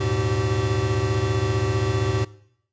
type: tone cluster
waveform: square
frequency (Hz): 78.9 / 104.1 / 119.4 / 384.9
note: D#2 / G#2 / A#2 / G4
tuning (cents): +25 / +5 / +42 / -32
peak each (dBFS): -32 / -25 / -27 / -27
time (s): 0-2.25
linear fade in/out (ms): 10
effects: noise-tail reverb RT60 0.7 s tail -20 dB re dry + resampled to 16000 Hz